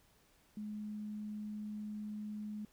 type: tone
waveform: sine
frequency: 211 Hz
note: G#3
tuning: 28 cents sharp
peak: -40 dBFS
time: 0.57-2.65 s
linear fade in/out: 2 ms
effects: pink hiss -69 dBFS RMS until 2.72 s